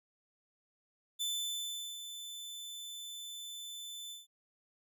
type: tone with ADSR envelope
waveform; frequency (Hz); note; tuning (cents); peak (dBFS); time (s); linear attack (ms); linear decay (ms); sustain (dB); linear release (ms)
sawtooth; 3520; A7; 0; -30; 1.19-4.27; 24; 760; -10; 160
effects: none